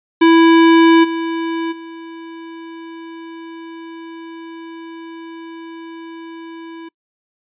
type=tone with level steps; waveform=square; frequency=330 Hz; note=E4; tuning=2 cents sharp; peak=-7 / -19 / -31 dBFS; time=0.21-6.89 s; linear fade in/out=10 ms; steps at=1.03 / 1.71 s; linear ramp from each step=20 ms; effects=noise-tail reverb RT60 0.1 s tail -25 dB re dry + resampled to 8000 Hz